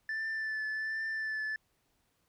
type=tone with vibrato; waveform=sine; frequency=1758 Hz; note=A6; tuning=2 cents flat; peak=-30 dBFS; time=0.09-1.56 s; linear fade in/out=2 ms; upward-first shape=triangle; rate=1.3 Hz; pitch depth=25 cents each way; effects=tanh soft clip ceiling -32 dBFS + pink hiss -75 dBFS RMS until 2.28 s